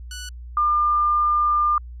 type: tone pair in turn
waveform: 5% pulse / sine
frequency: 1480 / 1200.6 Hz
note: F#6 / D6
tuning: 0 / +38 cents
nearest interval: major third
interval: 362 cents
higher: first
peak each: -19 / -16 dBFS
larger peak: second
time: 0.11-0.29 / 0.57-1.78 s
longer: second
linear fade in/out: 2 ms
effects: added 60 Hz sine -34 dBFS peak until 2 s + low-pass 7000 Hz 12 dB/octave

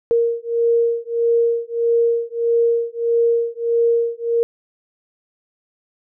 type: beating tone pair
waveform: sine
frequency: 465.6 / 467.2 Hz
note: A#4 / A#4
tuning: -2 / +4 cents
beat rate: 1.6 Hz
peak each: -18 dBFS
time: 0.11-4.43 s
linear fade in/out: 0 ms
effects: none

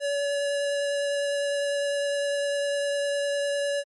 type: tone with vibrato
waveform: square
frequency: 569 Hz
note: C#5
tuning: 45 cents sharp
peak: -25 dBFS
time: 0-3.84 s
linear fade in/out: 50 ms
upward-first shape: triangle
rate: 9.9 Hz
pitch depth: 9 cents each way
effects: MP3 48 kbps

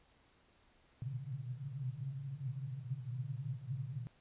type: band-pass noise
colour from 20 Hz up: pink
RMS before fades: -42 dBFS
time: 1.02-4.07 s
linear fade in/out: 0 ms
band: 120 to 140 Hz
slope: 96 dB/octave
effects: pink hiss -69 dBFS RMS until 4.2 s + resampled to 8000 Hz

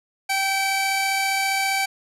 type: tone pair together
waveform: sawtooth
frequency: 779 / 2302 Hz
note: G5 / D7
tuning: -11 / -35 cents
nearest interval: octave + perfect fifth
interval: 1876 cents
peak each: -19 / -20 dBFS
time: 0.29-1.86 s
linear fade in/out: 10 ms
effects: low-pass 12000 Hz 12 dB/octave

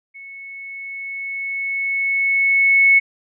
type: tone with level ramp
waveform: sine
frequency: 2203 Hz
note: C#7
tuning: 11 cents flat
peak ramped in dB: -35 to -8 dBFS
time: 0.14-3 s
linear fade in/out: 20 ms
effects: none

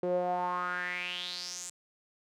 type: tone with band-pass filter sweep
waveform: sawtooth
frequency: 178.7 Hz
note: F3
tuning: 40 cents sharp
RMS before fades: -34 dBFS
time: 0.03-1.7 s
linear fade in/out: 2 ms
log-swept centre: 440 to 7800 Hz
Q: 5.9
effects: none

